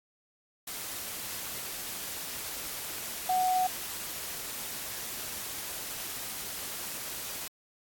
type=tone in noise; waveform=sine; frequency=740 Hz; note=F#5; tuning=in tune; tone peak=-24 dBFS; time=3.29-3.67 s; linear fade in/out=5 ms; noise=white; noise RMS=-38 dBFS; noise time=0.67-7.48 s; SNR=+11 dB; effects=AAC 64 kbps